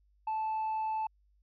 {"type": "tone with tanh clipping", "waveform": "sine", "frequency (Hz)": 875, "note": "A5", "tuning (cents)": -10, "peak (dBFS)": -31, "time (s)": [0.27, 1.07], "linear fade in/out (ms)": 5, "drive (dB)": 1, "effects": ["added 50 Hz sine -65 dBFS peak until 1.42 s"]}